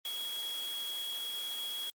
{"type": "tone in noise", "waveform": "sine", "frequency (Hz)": 3322, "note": "G#7", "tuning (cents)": 0, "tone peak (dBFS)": -36, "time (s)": [0.05, 1.9], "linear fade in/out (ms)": 2, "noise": "white", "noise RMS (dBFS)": -44, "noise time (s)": [0.05, 1.9], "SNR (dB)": 5, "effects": ["high-pass 300 Hz 12 dB/octave", "Opus 32 kbps"]}